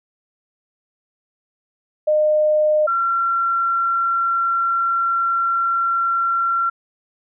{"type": "tone pair in turn", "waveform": "sine", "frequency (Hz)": [610, 1364.7], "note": ["D#5", "F6"], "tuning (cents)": [-34, -40], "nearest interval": "octave + major second", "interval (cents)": 1394, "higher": "second", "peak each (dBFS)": [-13, -16], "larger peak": "first", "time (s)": [[2.07, 2.87], [2.87, 6.7]], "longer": "second", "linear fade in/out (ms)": 10, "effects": []}